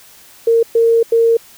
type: tone bursts at uneven times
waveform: sine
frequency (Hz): 459.7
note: A#4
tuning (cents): -24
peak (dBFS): -8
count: 3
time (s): 0.47-0.63 / 0.75-1.03 / 1.12-1.37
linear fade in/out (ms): 5
effects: white hiss -43 dBFS RMS until 1.57 s